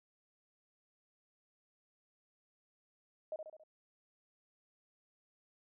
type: tone with echo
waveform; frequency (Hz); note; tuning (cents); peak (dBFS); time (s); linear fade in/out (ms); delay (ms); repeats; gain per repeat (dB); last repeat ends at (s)
sine; 624; D#5; +5; -37; 3.32-3.36; 2; 69; 4; -5; 3.636
effects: none